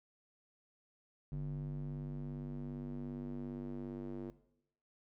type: tone with band-pass filter sweep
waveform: square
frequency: 48.69 Hz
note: G1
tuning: 11 cents flat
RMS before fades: -42 dBFS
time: 1.32-4.3 s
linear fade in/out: 0 ms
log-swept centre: 150 to 310 Hz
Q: 2.3
effects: noise-tail reverb RT60 0.8 s tail -17 dB re dry